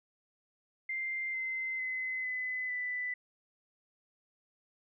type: tone with pitch steps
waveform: sine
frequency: 2093 / 2067 / 2040 / 2015 / 1989.3 Hz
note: C7 / C7 / C7 / B6 / B6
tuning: 0 / -22 / -44 / +34 / +12 cents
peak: -33 dBFS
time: 0.89-3.14 s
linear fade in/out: 5 ms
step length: 450 ms
effects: none